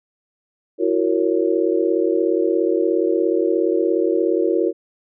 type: chord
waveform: sine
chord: F# dominant seventh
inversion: third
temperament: just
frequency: 333 / 370 / 462.5 / 555 Hz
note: E4 / F#4 / A#4 / C#5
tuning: +18 / 0 / -14 / +2 cents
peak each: -20 / -20 / -21 / -25 dBFS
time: 0.78-4.73 s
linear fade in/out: 50 ms
effects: none